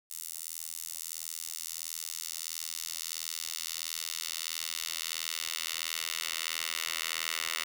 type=tone with high-pass filter sweep; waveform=10% pulse; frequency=81.5 Hz; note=E2; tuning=19 cents flat; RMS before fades=-37 dBFS; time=0.1-7.64 s; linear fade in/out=10 ms; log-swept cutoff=8500 to 2200 Hz; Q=0.98; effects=none